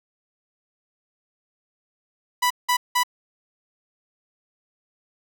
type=tone bursts; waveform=sawtooth; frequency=987.8 Hz; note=B5; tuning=in tune; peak=-14 dBFS; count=3; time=2.42-3.035 s; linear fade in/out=10 ms; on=85 ms; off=180 ms; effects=none